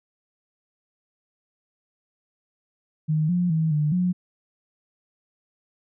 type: tone with pitch steps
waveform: sine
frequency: 155.1 / 177.3 / 159.8 / 149.9 / 180.2 Hz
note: D#3 / F3 / D#3 / D3 / F#3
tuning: -5 / +26 / +47 / +36 / -45 cents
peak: -19 dBFS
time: 3.08-4.13 s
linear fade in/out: 20 ms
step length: 210 ms
effects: none